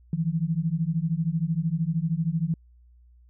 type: beating tone pair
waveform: sine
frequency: 157 / 170 Hz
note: D#3 / F3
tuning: +16 / -46 cents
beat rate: 13 Hz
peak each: -26 dBFS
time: 0.13-2.54 s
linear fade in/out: 2 ms
effects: added 60 Hz sine -52 dBFS peak until 3.29 s

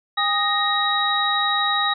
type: tone cluster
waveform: sine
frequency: 809 / 1243 / 1867 / 3822 Hz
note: G#5 / D#6 / A#6 / A#7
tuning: -46 / -2 / +2 / +43 cents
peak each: -25 / -23 / -25 / -22 dBFS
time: 0.17-1.94 s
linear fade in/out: 10 ms
effects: none

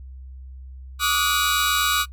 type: tone cluster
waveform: sawtooth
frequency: 1151 / 1239 / 1455 / 3864 Hz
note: D6 / D#6 / F#6 / B7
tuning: -35 / -8 / -29 / -39 cents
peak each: -21 dBFS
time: 0.99-2.06 s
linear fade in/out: 50 ms
effects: noise-tail reverb RT60 0.1 s tail -21 dB re dry + added 65 Hz sine -36 dBFS peak until 2.12 s

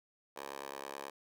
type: tone with high-pass filter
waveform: 10% pulse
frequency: 69.3 Hz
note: C#2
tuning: in tune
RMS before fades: -45 dBFS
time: 0.36-1.1 s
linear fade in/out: 5 ms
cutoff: 640 Hz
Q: 2.1
effects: none

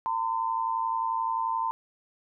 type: tone pair together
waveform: sine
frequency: 910 / 1021.4 Hz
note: A#5 / C6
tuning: -42 / -42 cents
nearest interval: major second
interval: 200 cents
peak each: -28 / -29 dBFS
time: 0.06-1.71 s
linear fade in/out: 0 ms
effects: none

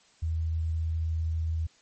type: tone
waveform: sine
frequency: 80.9 Hz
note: E2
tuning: 32 cents flat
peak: -26 dBFS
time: 0.22-1.67 s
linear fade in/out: 10 ms
effects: white hiss -61 dBFS RMS until 1.81 s + MP3 32 kbps

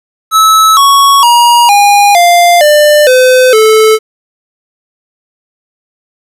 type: tone with pitch steps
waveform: square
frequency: 1300 / 1112.3 / 951.7 / 814.2 / 696.7 / 596.1 / 510 / 436.3 Hz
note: E6 / C#6 / A#5 / G#5 / F5 / D5 / C5 / A4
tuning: -24 / +6 / +36 / -35 / -4 / +26 / -44 / -15 cents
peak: -3 dBFS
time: 0.31-3.99 s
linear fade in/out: 50 ms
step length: 460 ms
effects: resampled to 32000 Hz + 7-bit

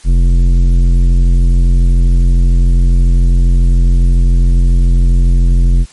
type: tone with tanh clipping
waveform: sine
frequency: 43.62 Hz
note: F1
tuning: 1 cent flat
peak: -7 dBFS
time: 0.04-5.86 s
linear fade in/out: 50 ms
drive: 12 dB
effects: white hiss -41 dBFS RMS until 5.92 s + MP3 48 kbps

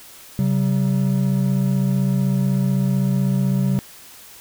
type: tone pair together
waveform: triangle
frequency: 134.9 / 190.78 Hz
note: C#3 / G3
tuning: -47 / -47 cents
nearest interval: tritone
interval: 600 cents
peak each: -17 dBFS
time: 0.39-3.79 s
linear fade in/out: 0 ms
effects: white hiss -43 dBFS RMS until 4.4 s

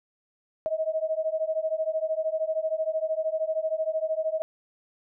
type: beating tone pair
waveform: sine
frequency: 628 / 641 Hz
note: D#5 / E5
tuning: +16 / -49 cents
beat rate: 13 Hz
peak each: -28 dBFS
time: 0.66-4.42 s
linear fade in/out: 0 ms
effects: none

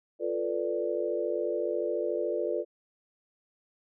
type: chord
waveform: sine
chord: B half-diminished seventh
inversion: second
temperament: equal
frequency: 349.2 / 440 / 493.9 / 587.3 Hz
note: F4 / A4 / B4 / D5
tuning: 0 / 0 / 0 / 0 cents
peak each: -33 dBFS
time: 0.19-2.65 s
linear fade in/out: 50 ms
effects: none

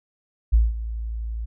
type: tone with ADSR envelope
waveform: sine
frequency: 56 Hz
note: A1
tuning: 31 cents sharp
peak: -11 dBFS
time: 0.52-1.46 s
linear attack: 19 ms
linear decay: 190 ms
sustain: -15 dB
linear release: 17 ms
effects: none

